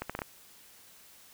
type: accelerating click train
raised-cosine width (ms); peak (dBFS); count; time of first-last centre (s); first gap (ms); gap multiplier
0.5; -19; 5; 0.02-0.218; 76; 0.72
effects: white hiss -56 dBFS RMS until 1.33 s